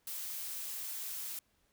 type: noise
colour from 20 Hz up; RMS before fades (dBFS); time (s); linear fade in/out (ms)
blue; -41; 0.07-1.39; 2
effects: pink hiss -74 dBFS RMS until 1.72 s